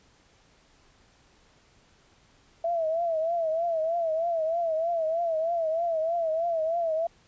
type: tone with vibrato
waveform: sine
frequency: 659.3 Hz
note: E5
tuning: in tune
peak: -24 dBFS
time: 2.64-7.07 s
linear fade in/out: 5 ms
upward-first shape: triangle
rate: 3.2 Hz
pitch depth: 97 cents each way
effects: pink hiss -61 dBFS RMS until 7.27 s + resampled to 16000 Hz